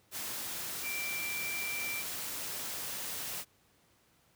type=tone in noise; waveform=sine; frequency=2349 Hz; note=D7; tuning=in tune; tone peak=-36 dBFS; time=0.82-2.04 s; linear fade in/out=50 ms; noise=white; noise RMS=-39 dBFS; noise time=0.11-3.45 s; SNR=0 dB; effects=pink hiss -68 dBFS RMS until 4.35 s + high-pass 60 Hz 12 dB/octave